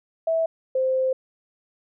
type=tone pair in turn; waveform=sine; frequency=653 / 521.3 Hz; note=E5 / C5; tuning=-17 / -6 cents; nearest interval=major third; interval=389 cents; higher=first; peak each=-19 dBFS; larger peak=neither; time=0.27-0.46 / 0.75-1.13 s; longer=second; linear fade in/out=5 ms; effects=none